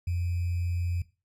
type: tone with sample-and-hold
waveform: sine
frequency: 87.31 Hz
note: F2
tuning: in tune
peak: -26 dBFS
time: 0.07-1.02 s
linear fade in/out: 5 ms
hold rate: 2450 Hz
effects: noise-tail reverb RT60 0.3 s tail -18 dB re dry + resampled to 32000 Hz